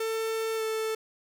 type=tone with pitch glide; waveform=45% pulse; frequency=446.3 to 440.7 Hz; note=A4 to A4; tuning=+25 to +3 cents; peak=-28 dBFS; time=0-0.95 s; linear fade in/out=5 ms; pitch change=-22 cents; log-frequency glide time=0.56-0.62 s; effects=none